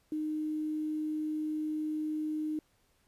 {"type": "tone with quantisation", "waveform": "sine", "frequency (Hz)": 307.8, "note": "D#4", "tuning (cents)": -19, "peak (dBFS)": -31, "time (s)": [0.12, 2.59], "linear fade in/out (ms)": 2, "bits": 10, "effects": ["pink hiss -71 dBFS RMS until 3.07 s", "resampled to 32000 Hz"]}